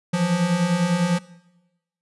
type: beating tone pair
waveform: square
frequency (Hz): 167.1 / 177.1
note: E3 / F3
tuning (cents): +24 / +24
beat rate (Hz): 10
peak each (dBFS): -26 / -20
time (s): 0.13-1.19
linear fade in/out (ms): 10
effects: noise-tail reverb RT60 1.0 s tail -20 dB re dry + resampled to 24000 Hz